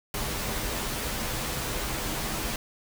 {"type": "noise with comb filter", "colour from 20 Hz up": "pink", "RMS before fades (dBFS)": -31, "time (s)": [0.14, 2.56], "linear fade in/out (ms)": 2, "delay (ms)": 11, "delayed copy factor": -0.5, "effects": []}